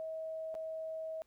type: tone with dropouts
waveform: sine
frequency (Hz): 640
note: D#5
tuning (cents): +49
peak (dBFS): -38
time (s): 0-1.22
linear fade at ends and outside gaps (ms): 0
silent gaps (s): 0.543-0.551
effects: pink hiss -75 dBFS RMS until 1.26 s